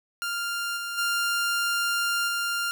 sawtooth tone with level steps, 1396.9 Hz, F6, in tune, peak -24 / -27 / -20 / -22 dBFS, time 0.22-2.71 s, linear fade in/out 0 ms, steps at 0.76 / 0.97 / 2.27 s, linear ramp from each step 20 ms, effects none

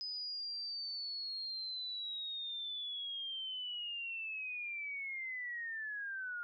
sine linear sweep, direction down, 5030 to 1410 Hz, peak -39 dBFS, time 0.01-6.43 s, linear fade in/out 0 ms, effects none

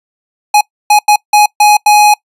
square tone bursts at uneven times, 836 Hz, G#5, 11 cents sharp, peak -4 dBFS, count 6, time 0.54-0.61 / 0.9-0.99 / 1.08-1.16 / 1.33-1.46 / 1.6-1.77 / 1.86-2.14 s, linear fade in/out 5 ms, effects noise-tail reverb RT60 0.1 s tail -23 dB re dry + resampled to 32000 Hz

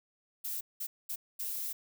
violet noise bursts at uneven times, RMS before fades -37 dBFS, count 4, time 0.44-0.61 / 0.8-0.87 / 1.09-1.16 / 1.39-1.73 s, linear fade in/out 10 ms, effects none

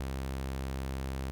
sawtooth tone, 66.6 Hz, C2, 31 cents sharp, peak -30 dBFS, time 0-1.31 s, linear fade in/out 0 ms, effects none

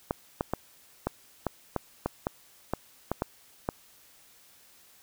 clicks, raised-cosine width 1 ms, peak -13 dBFS, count 12, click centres 0.109 / 0.409 / 0.536 / 1.07 / 1.467 / 1.763 / 2.06 / 2.269 / 2.736 / 3.116 / 3.221 / 3.689 s, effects white hiss -58 dBFS RMS until 5.02 s

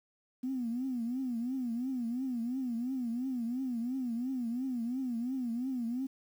sine tone with vibrato, 246.9 Hz, B3, in tune, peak -31 dBFS, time 0.43-6.07 s, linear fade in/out 10 ms, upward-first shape triangle, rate 2.9 Hz, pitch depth 160 cents each way, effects tanh soft clip ceiling -27 dBFS + 10-bit

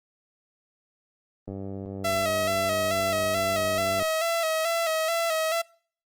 click train, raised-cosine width 2 ms, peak -23 dBFS, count 249, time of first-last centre 1.48-4.024 s, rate 97.5 Hz
sawtooth tone with vibrato, 654 Hz, E5, 14 cents flat, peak -20 dBFS, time 2.04-5.62 s, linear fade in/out 10 ms, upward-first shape square, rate 2.3 Hz, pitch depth 44 cents each way
effects noise-tail reverb RT60 0.5 s tail -25 dB re dry + Opus 32 kbps

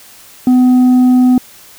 sine tone with tanh clipping, 251.8 Hz, B3, 34 cents sharp, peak -6 dBFS, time 0.47-1.38 s, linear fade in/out 2 ms, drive 4 dB, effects white hiss -39 dBFS RMS until 1.78 s

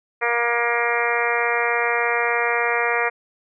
harmonic tone, 236.6 Hz, A#3, 26 cents sharp, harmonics 2 / 3 / 4 / 5 / 6 / 7 / 8 / 9 / 10, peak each -25 / -27 / -28 / -28 / -28 / -29 / -25 / -27 / -28 dBFS, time 0.21-3.1 s, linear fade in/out 20 ms, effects none

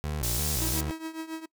25% pulse tone with vibrato, 67.1 Hz, C2, 44 cents sharp, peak -26 dBFS, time 0.04-0.91 s, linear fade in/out 0 ms, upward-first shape square, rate 2.9 Hz, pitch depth 200 cents each way
pink high-pass noise, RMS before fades -31 dBFS, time 0.23-0.81 s, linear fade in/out 5 ms, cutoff 5500 Hz, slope 12 dB/octave
45% pulse tone with tremolo, 321.2 Hz, E4, 45 cents flat, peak -31 dBFS, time 0.61-1.46 s, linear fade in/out 10 ms, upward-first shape triangle, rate 7.2 Hz, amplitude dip 85%
effects noise-tail reverb RT60 0.1 s tail -23 dB re dry

